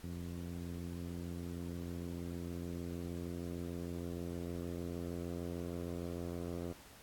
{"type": "tone with low-pass filter sweep", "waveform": "10% pulse", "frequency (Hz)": 86.5, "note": "F2", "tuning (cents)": -16, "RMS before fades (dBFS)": -42, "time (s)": [0.03, 6.73], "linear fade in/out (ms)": 10, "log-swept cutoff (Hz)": [220, 640], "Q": 0.89, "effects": ["pink hiss -58 dBFS RMS until 7.02 s", "AAC 64 kbps"]}